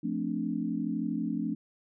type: chord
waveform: sine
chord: D minor seventh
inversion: first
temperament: equal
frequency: 174.61 / 220 / 261.6 / 293.7 Hz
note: F3 / A3 / C4 / D4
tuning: 0 / 0 / 0 / 0 cents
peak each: -36 / -33 / -35 / -34 dBFS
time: 0.03-1.55 s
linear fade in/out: 10 ms
effects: none